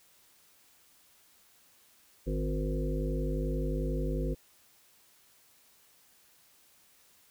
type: harmonic tone with a mistuned harmonic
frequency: 51.3 Hz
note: G#1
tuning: 21 cents flat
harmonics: 1 / 3 / 5 / 7 / 9 / 10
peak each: -31 / -36 / -38 / -39 / -41 / -41 dBFS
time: 2.26-4.35 s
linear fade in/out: 20 ms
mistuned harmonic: 5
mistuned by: +18 cents
effects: white hiss -63 dBFS RMS until 7.3 s